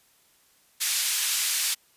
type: band-pass noise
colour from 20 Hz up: white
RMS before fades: -26 dBFS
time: 0.8-1.75 s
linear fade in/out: 20 ms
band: 2100 to 11000 Hz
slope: 12 dB/octave
effects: white hiss -62 dBFS RMS until 1.96 s + resampled to 32000 Hz